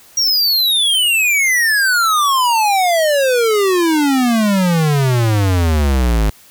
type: exponential sweep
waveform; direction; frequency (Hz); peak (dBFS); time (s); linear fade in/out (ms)
square; down; 5720 to 50.7; -12; 0.17-6.3; 5
effects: white hiss -45 dBFS RMS until 6.5 s